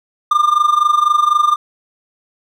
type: tone with amplitude modulation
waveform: triangle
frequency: 1200 Hz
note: D6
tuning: 37 cents sharp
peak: -5 dBFS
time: 0.31-1.56 s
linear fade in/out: 5 ms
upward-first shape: sine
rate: 24 Hz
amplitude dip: 80%
effects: none